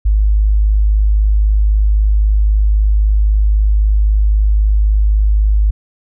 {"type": "tone", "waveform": "sine", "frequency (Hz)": 51.9, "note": "G#1", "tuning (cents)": 0, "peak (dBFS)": -8, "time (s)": [0.05, 5.71], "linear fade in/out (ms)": 10, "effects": []}